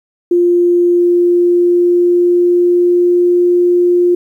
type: tone with pitch glide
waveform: sine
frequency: 350 to 353 Hz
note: F4 to F4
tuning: +4 to +19 cents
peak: -7 dBFS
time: 0.31-4.15 s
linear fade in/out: 5 ms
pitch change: +15 cents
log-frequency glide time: 0.97-3.39 s
effects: 8-bit